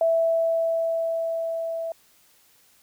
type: tone with level ramp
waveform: sine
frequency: 659.3 Hz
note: E5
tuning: in tune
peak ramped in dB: -17 to -27 dBFS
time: 0.01-1.92 s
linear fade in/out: 2 ms
effects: white hiss -59 dBFS RMS until 2.82 s